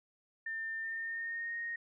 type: tone with pitch glide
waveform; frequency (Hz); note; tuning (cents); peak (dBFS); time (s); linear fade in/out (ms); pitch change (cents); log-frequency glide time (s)
sine; 1800 to 1861.3; A6 to A#6; +39 to -3; -36; 0.46-1.76; 5; +58; 0.79-1.56
effects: none